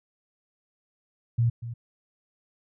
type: tone with echo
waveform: sine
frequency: 117.4 Hz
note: A#2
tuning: 13 cents sharp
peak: -19 dBFS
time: 1.38-1.5 s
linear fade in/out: 10 ms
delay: 240 ms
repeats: 1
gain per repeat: -13 dB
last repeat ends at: 1.74 s
effects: none